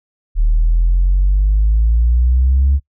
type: exponential sweep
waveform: sine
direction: up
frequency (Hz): 37.57 to 70.4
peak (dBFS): -8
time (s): 0.35-2.8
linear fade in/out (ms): 50
effects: noise-tail reverb RT60 0.1 s tail -23 dB re dry + tanh soft clip ceiling -6 dBFS